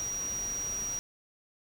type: tone in noise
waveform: sine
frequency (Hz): 5750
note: F8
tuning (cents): +50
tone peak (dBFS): -32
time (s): 0-0.99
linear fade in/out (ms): 0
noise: pink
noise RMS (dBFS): -44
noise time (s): 0-0.99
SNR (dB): +9
effects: none